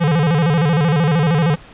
square tone with vibrato, 157.5 Hz, D#3, 21 cents sharp, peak -13 dBFS, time 0-1.56 s, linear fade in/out 20 ms, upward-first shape square, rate 13 Hz, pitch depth 140 cents each way, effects pink hiss -42 dBFS RMS until 1.73 s + resampled to 8000 Hz

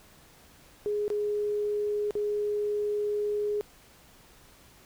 sine tone with dropouts, 416.1 Hz, G#4, 3 cents sharp, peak -26 dBFS, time 0.86-3.61 s, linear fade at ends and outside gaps 0 ms, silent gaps 1.08-1.102 / 2.108-2.153 s, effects pink hiss -56 dBFS RMS until 4.85 s

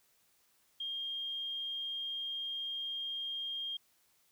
sine tone, 3218 Hz, G7, 45 cents sharp, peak -36 dBFS, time 0.8-3.77 s, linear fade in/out 5 ms, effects white hiss -71 dBFS RMS until 4.31 s

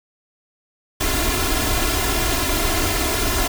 pink noise with comb filter, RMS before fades -20 dBFS, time 1-3.48 s, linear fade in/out 10 ms, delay 2.9 ms, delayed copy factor +0.9, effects none

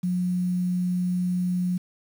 sine tone with quantisation, 179.9 Hz, F#3, 48 cents flat, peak -22 dBFS, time 0.03-1.78 s, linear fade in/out 10 ms, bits 8, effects none

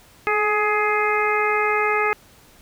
harmonic tone with a mistuned harmonic, 419.5 Hz, G#4, 17 cents sharp, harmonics 1 / 2 / 3 / 4 / 5 / 6, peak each -23 / -25 / -23 / -28 / -24 / -28 dBFS, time 0.27-2.13 s, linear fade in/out 0 ms, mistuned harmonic 1, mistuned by +23 cents, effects pink hiss -51 dBFS RMS until 2.61 s

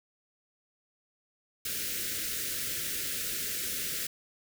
white band-stop noise, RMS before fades -34 dBFS, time 1.65-4.07 s, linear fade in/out 5 ms, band 540 to 1400 Hz, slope 48 dB/octave, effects none

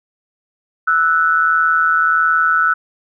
sine tone pair together, 1318.5 / 1480 Hz, E6 / F#6, 0 / 0 cents, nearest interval major second, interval 200 cents, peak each -14 dBFS, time 0.87-2.74 s, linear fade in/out 10 ms, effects none

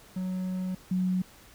triangle / sine tone pair in turn, 185 / 184.16 Hz, F#3 / F#3, 0 / -8 cents, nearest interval unison, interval 8 cents, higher first, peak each -27 / -24 dBFS, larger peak second, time 0.16-0.75 / 0.91-1.22 s, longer first, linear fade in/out 5 ms, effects pink hiss -54 dBFS RMS until 1.54 s

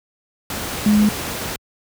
sine tone in noise, 210 Hz, G#3, 19 cents sharp, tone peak -11 dBFS, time 0.86-1.09 s, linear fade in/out 2 ms, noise pink, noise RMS -26 dBFS, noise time 0.5-1.56 s, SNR +12 dB, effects high-pass 60 Hz 12 dB/octave

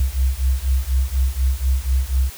sine beating tone pair, 63.3 / 67.4 Hz, B1 / C#2, +43 / -48 cents, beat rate 4.1 Hz, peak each -19 / -19 dBFS, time 0-2.3 s, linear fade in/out 5 ms, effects white hiss -38 dBFS RMS until 2.37 s

